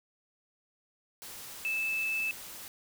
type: tone in noise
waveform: sine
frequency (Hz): 2626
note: E7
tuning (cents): -7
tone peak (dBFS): -29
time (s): 1.65-2.31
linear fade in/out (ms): 0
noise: white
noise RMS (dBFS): -45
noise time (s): 1.22-2.68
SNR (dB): +13
effects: none